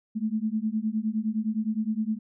sine beating tone pair, 212.9 / 222.6 Hz, G#3 / A3, +43 / +20 cents, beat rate 9.7 Hz, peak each -28 / -28 dBFS, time 0.15-2.19 s, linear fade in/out 20 ms, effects none

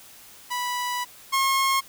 sawtooth tone pair in turn, 984 / 1079.3 Hz, B5 / C#6, -7 / -47 cents, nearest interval major second, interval 160 cents, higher second, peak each -22 / -16 dBFS, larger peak second, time 0.5-1.05 / 1.32-1.81 s, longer first, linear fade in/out 20 ms, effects white hiss -48 dBFS RMS until 1.88 s

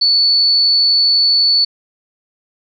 sine tone, 4456 Hz, C#8, 8 cents sharp, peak -9 dBFS, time 0.01-1.65 s, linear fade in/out 10 ms, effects none

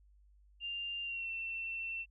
sine tone with pitch glide, 2794 to 2694 Hz, F7 to E7, 0 to +37 cents, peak -37 dBFS, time 0.6-2.06 s, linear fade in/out 50 ms, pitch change -63 cents, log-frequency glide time 1.03-1.29 s, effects added 50 Hz sine -61 dBFS peak until 2.1 s

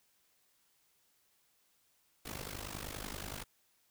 pink noise with amplitude modulation, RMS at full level -40 dBFS, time 2.25-3.44 s, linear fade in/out 10 ms, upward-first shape sine, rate 50.6 Hz, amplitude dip 85%, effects white hiss -73 dBFS RMS until 3.9 s

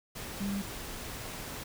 sine tone in noise, 199.1 Hz, G3, 27 cents sharp, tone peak -31 dBFS, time 0.4-0.62 s, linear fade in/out 10 ms, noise pink, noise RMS -41 dBFS, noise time 0.15-1.64 s, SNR +7 dB, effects none

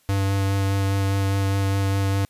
square tone with vibrato, 98 Hz, G2, in tune, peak -20 dBFS, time 0.09-2.25 s, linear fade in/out 0 ms, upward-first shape sine, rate 4.9 Hz, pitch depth 11 cents each way, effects white hiss -61 dBFS RMS until 2.29 s + resampled to 32000 Hz

